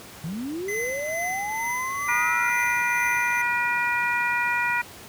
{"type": "linear sweep", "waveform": "sine", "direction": "up", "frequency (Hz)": [149.8, 1405], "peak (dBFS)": -28, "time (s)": [0.24, 2.5], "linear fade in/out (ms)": 0}
{"type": "tone with tremolo", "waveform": "square", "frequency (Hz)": 2035, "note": "C7", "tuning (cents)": -49, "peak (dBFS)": -27, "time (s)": [0.68, 3.42], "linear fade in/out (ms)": 5, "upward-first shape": "triangle", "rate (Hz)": 2.2, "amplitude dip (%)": 50}
{"type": "harmonic tone", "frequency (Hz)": 481.4, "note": "B4", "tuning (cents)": -44, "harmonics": [2, 3, 4, 5], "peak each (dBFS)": [-27, -27, -27, -27], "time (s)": [2.08, 4.82], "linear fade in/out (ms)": 10}
{"effects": ["pink hiss -43 dBFS RMS until 5.08 s", "high-pass 80 Hz 12 dB/octave"]}